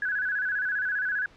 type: tone with vibrato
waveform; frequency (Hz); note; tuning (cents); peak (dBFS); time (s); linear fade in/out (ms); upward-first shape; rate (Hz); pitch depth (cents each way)
sine; 1585; G6; +19; -25; 0.02-1.26; 2; square; 15; 87
effects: pink hiss -56 dBFS RMS until 1.36 s + low-pass 4000 Hz 12 dB/octave